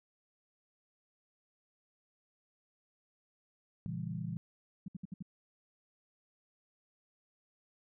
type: chord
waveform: sine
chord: A# diminished seventh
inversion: none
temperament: just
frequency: 116.54 / 139.85 / 167.82 / 201.4 Hz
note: A#2 / C#3 / E3 / G3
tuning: 0 / +16 / +31 / +47 cents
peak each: -42 / -44 / -39 / -44 dBFS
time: 3.86-4.37 s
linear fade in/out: 0 ms
type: tone bursts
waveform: sine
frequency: 185 Hz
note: F#3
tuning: in tune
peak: -38 dBFS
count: 5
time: 4.86-5.226 s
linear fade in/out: 5 ms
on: 22 ms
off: 64 ms
effects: none